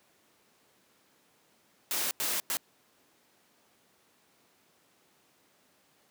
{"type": "noise bursts at uneven times", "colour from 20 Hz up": "white", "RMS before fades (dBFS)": -31, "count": 3, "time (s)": [[1.91, 2.11], [2.2, 2.4], [2.5, 2.57]], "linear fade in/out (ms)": 0, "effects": ["pink hiss -66 dBFS RMS until 6.1 s", "high-pass 200 Hz 12 dB/octave"]}